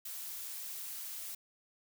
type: noise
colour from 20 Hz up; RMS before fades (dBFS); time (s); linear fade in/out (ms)
blue; -43; 0.05-1.35; 5
effects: none